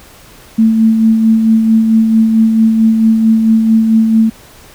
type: tone with tremolo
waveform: sine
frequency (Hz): 222.7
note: A3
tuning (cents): +21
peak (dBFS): -4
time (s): 0.58-4.3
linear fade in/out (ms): 10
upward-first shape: sine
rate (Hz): 4.5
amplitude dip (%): 40
effects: pink hiss -39 dBFS RMS until 4.74 s